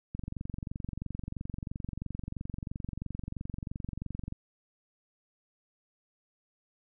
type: click train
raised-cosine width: 5 ms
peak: -24 dBFS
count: 97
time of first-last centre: 0.15-4.324 s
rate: 23 Hz
effects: none